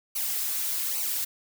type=noise with flanger; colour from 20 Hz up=blue; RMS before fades=-29 dBFS; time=0.15-1.25 s; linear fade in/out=10 ms; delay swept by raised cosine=0.57 to 5.67 ms; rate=1.2 Hz; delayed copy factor=-0.8; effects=none